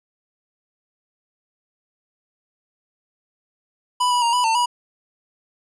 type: tone with pitch steps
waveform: square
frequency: 991 / 977 / 936 / 987 / 899 / 971 Hz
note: B5 / B5 / A#5 / B5 / A5 / B5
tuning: +6 / -19 / +7 / -1 / +37 / -30 cents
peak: -17 dBFS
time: 4-4.66 s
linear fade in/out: 10 ms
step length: 110 ms
effects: resampled to 24000 Hz